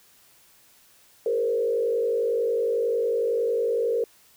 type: tone with frequency modulation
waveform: sine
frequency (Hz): 466.2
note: A#4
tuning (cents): 0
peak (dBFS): -21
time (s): 1.26-4.04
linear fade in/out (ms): 2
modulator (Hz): 51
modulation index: 0.96
effects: white hiss -57 dBFS RMS until 4.36 s